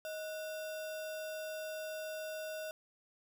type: tone with sample-and-hold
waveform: sine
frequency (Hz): 627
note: D#5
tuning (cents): +13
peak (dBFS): -39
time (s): 0.05-2.71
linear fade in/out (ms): 0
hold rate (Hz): 2100
effects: none